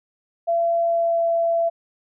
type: tone with pitch glide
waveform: sine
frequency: 677 to 671.9 Hz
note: E5 to E5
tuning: +46 to +33 cents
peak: -17 dBFS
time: 0.47-1.7 s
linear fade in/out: 20 ms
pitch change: -13 cents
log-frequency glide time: 0.81-1.24 s
effects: none